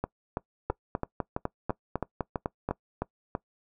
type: two click trains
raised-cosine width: 1 ms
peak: -14 / -15 dBFS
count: 9 / 11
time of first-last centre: 0.7-2.71 / 0.04-3.351 s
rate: 3.98 / 3.02 Hz
effects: noise-tail reverb RT60 0.1 s tail -22 dB re dry